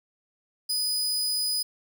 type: tone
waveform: sawtooth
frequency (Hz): 4978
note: D#8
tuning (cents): 0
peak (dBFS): -22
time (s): 0.69-1.63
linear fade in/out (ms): 10
effects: 10-bit